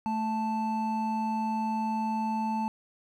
triangle tone pair together, 220 / 880 Hz, A3 / A5, 0 / 0 cents, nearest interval 2 octaves, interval 2400 cents, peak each -28 dBFS, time 0.06-2.68 s, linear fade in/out 0 ms, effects none

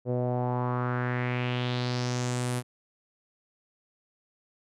sawtooth tone with low-pass filter sweep, 123.8 Hz, B2, 5 cents sharp, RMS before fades -29 dBFS, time 0.05-2.63 s, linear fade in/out 50 ms, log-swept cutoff 500 to 11000 Hz, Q 3.2, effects none

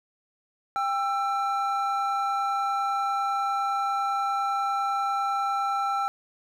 triangle tone pair together, 795.5 / 1335 Hz, G5 / E6, +25 / +22 cents, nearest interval major sixth, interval 897 cents, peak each -25 dBFS, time 0.76-6.08 s, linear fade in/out 0 ms, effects none

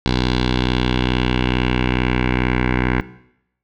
10% pulse tone with low-pass filter sweep, 62.3 Hz, B1, 16 cents sharp, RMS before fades -18 dBFS, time 0.06-3.01 s, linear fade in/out 0 ms, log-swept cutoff 4100 to 2000 Hz, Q 2.9, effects noise-tail reverb RT60 0.8 s tail -18 dB re dry

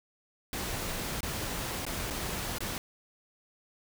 pink noise with dropouts, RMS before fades -35 dBFS, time 0.53-2.78 s, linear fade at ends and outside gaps 1 ms, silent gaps 1.206-1.23 / 1.852-1.865 / 2.102-2.107 / 2.584-2.605 s, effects none

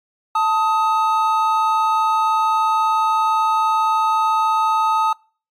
triangle tone pair together, 883 / 1259.3 Hz, A5 / D#6, +6 / +20 cents, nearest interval tritone, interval 614 cents, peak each -16 / -16 dBFS, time 0.35-5.13 s, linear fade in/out 5 ms, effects noise-tail reverb RT60 0.4 s tail -25 dB re dry + AAC 64 kbps

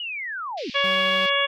sine linear sweep, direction down, 2969 to 207.7 Hz, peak -28 dBFS, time 0-0.7 s, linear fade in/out 2 ms
pink band-pass noise, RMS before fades -39 dBFS, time 0.57-1.3 s, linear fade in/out 10 ms, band 2200 to 5100 Hz, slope 48 dB/octave
harmonic tone, 561 Hz, C#5, 21 cents sharp, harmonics 1 / 2 / 3 / 4 / 5 / 6, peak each -26 / -26 / -26 / -26 / -26 / -26 dBFS, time 0.74-1.47 s, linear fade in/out 20 ms
40% pulse tone, 191.2 Hz, G3, 43 cents flat, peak -32 dBFS, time 0.84-1.26 s, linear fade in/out 0 ms
effects none

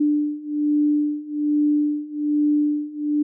sine beating tone pair, 295.7 / 296.9 Hz, D4 / D4, +12 / +19 cents, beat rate 1.2 Hz, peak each -22 / -20 dBFS, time 0-3.23 s, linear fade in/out 10 ms, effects none

